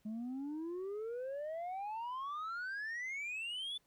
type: exponential sweep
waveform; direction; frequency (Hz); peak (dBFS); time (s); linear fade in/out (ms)
sine; up; 210 to 3520; -36; 0.05-3.78; 10
effects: tanh soft clip ceiling -38 dBFS + pink hiss -75 dBFS RMS until 3.86 s